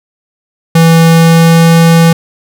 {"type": "tone with pitch glide", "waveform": "square", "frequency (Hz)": [164.81, 165.96], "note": ["E3", "E3"], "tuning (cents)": [0, 12], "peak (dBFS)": -3, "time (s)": [0.75, 2.13], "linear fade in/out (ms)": 5, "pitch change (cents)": 12, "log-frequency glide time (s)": [1.07, 1.71], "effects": []}